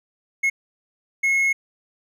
triangle tone bursts at uneven times, 2172 Hz, C#7, 36 cents flat, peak -15 dBFS, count 2, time 0.43-0.5 / 1.23-1.53 s, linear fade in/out 10 ms, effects none

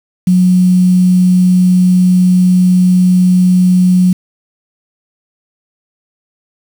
sine tone with quantisation, 182 Hz, F#3, 28 cents flat, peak -5 dBFS, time 0.27-4.13 s, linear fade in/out 5 ms, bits 5, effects none

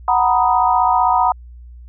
sine chord, B major seventh, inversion second, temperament equal, 740 / 932.3 / 987.8 / 1244.5 Hz, F#5 / A#5 / B5 / D#6, 0 / 0 / 0 / 0 cents, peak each -16 / -17 / -17 / -20 dBFS, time 0.08-1.32 s, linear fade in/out 2 ms, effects added 60 Hz sine -35 dBFS peak until 1.88 s

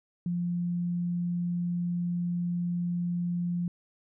sine tone, 174.61 Hz, F3, in tune, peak -27 dBFS, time 0.26-3.68 s, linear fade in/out 2 ms, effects none

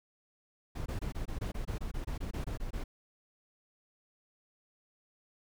brown noise bursts, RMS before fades -36 dBFS, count 16, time 0.75-2.84 s, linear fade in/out 10 ms, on 110 ms, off 22 ms, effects none

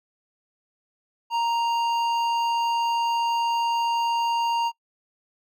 triangle tone with hard clipping, 932.3 Hz, A#5, in tune, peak -23 dBFS, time 1.3-4.72 s, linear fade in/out 50 ms, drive 14 dB, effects noise-tail reverb RT60 0.1 s tail -24 dB re dry

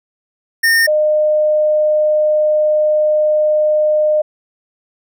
square / sine tone pair in turn, 1826 / 609.4 Hz, A#6 / D#5, -36 / -36 cents, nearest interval octave + perfect fifth, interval 1900 cents, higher first, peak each -10 dBFS, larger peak neither, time 0.63-0.87 / 0.87-4.22 s, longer second, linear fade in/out 10 ms, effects none

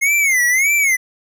square tone with vibrato, 2127 Hz, C7, 28 cents sharp, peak -13 dBFS, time 0.01-0.97 s, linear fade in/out 20 ms, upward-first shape sine, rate 1.7 Hz, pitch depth 170 cents each way, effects none

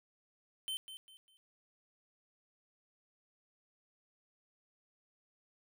square tone with echo, 3086 Hz, G7, 28 cents flat, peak -37 dBFS, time 0.68-0.77 s, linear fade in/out 0 ms, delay 200 ms, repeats 3, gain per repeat -10 dB, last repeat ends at 1.37 s, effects none

